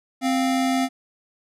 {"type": "tone pair together", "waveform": "square", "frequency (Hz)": [261.6, 698.5], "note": ["C4", "F5"], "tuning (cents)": [0, 0], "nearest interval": "octave + perfect fourth", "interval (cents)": 1700, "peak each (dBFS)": [-21, -26], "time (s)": [0.21, 0.89], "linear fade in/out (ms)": 50, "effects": ["low-pass 11000 Hz 12 dB/octave"]}